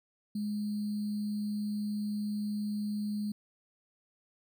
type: tone with sample-and-hold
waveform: sine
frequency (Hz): 208.5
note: G#3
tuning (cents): +7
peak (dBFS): -31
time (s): 0.35-3.32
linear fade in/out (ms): 5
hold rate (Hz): 4410
effects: none